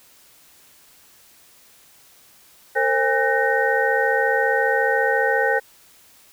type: tone cluster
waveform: sine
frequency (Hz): 456.5 / 531 / 812 / 1515 / 1857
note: A#4 / C5 / G#5 / F#6 / A#6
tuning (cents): -36 / +25 / -39 / +40 / -7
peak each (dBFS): -23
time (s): 2.75-5.6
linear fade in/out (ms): 20
effects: white hiss -52 dBFS RMS until 6.32 s